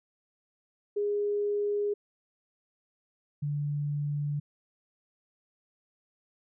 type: tone pair in turn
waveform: sine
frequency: 411.4 / 145.87 Hz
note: G#4 / D3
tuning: -16 / -11 cents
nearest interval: octave + tritone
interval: 1795 cents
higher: first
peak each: -26 / -28 dBFS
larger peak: first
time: 0.96-1.94 / 3.42-4.4 s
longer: neither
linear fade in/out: 10 ms
effects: none